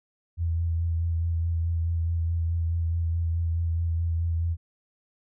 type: tone with vibrato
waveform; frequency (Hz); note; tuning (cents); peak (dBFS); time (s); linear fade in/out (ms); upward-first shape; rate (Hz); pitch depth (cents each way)
sine; 83.5; E2; +23; -23; 0.37-4.57; 50; sine; 4.7; 23
effects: none